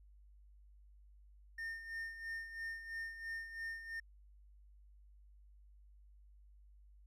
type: tone with tremolo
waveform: triangle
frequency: 1820 Hz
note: A#6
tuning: 42 cents flat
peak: -38 dBFS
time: 1.58-4 s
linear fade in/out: 5 ms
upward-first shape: sine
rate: 3 Hz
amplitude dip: 65%
effects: added 50 Hz sine -59 dBFS peak until 7.06 s